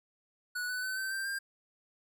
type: tone with pitch steps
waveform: square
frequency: 1472 / 1496 / 1520.4 / 1545.2 / 1570.4 / 1596 Hz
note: F#6 / F#6 / F#6 / G6 / G6 / G6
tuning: -9 / +19 / +47 / -25 / +3 / +31 cents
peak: -34 dBFS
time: 0.55-1.39 s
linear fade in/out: 10 ms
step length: 140 ms
effects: none